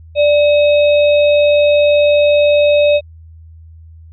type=tone with sample-and-hold; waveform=sine; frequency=587.3 Hz; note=D5; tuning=in tune; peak=-7 dBFS; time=0.15-3.01 s; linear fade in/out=50 ms; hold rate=3150 Hz; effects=added 81 Hz sine -35 dBFS peak until 4.12 s + resampled to 11025 Hz